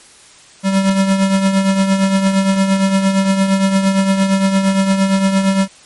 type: tone with tremolo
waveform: square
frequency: 193.5 Hz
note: G3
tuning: 22 cents flat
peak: -9 dBFS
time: 0.63-5.68 s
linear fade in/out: 50 ms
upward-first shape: triangle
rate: 8.7 Hz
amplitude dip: 60%
effects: white hiss -43 dBFS RMS until 5.85 s + MP3 48 kbps